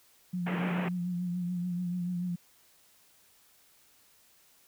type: tone with vibrato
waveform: sine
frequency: 177.6 Hz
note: F3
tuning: 29 cents sharp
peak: -30 dBFS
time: 0.33-2.36 s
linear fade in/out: 10 ms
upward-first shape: triangle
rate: 6.9 Hz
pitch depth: 45 cents each way
type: band-pass noise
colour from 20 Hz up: pink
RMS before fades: -36 dBFS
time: 0.46-0.89 s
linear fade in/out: 10 ms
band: 140 to 2800 Hz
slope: 48 dB/octave
effects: white hiss -63 dBFS RMS until 4.67 s